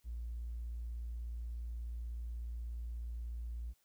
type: tone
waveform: triangle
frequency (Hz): 58.27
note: A#1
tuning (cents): 0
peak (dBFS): -35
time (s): 0.04-3.74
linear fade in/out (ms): 50
effects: tanh soft clip ceiling -37 dBFS + white hiss -75 dBFS RMS until 3.84 s